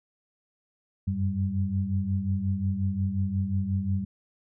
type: tone cluster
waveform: sine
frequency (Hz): 92 / 97.6 / 195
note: F#2 / G2 / G3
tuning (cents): -9 / -7 / -9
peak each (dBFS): -29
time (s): 1.07-4.05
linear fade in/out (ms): 10
effects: none